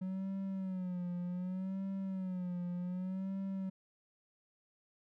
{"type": "tone with vibrato", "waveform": "triangle", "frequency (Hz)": 185, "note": "F#3", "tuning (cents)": 0, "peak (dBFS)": -34, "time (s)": [0.01, 3.7], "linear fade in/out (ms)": 10, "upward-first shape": "sine", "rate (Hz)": 0.66, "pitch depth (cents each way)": 82, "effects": []}